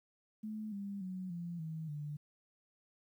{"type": "tone with pitch steps", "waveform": "sine", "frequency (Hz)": [215.4, 199.82, 185.36, 171.95, 159.51, 147.97], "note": ["A3", "G3", "F#3", "F3", "D#3", "D3"], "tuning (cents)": [-37, 33, 3, -27, 43, 13], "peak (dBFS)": -39, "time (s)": [0.43, 2.17], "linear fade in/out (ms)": 10, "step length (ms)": 290, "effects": ["12-bit"]}